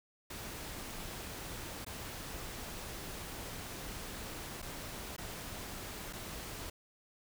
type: noise with dropouts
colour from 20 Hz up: pink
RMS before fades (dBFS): -44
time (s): 0.3-6.7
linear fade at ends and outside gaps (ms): 5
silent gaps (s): 1.848-1.864 / 4.619-4.625 / 5.165-5.18 / 6.128-6.132
effects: none